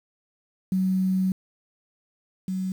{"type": "tone pair in turn", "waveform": "sine", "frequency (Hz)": [187.7, 187.7], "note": ["F#3", "F#3"], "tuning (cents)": [25, 25], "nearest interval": "unison", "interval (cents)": 0, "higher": "neither", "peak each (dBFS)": [-20, -25], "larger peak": "first", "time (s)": [[0.72, 1.32], [2.48, 2.72]], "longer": "first", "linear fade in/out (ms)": 2, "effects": ["8-bit"]}